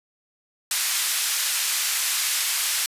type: band-pass noise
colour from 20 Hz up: white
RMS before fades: -24 dBFS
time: 0.71-2.86 s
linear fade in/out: 2 ms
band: 1500 to 12000 Hz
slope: 12 dB/octave
effects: resampled to 32000 Hz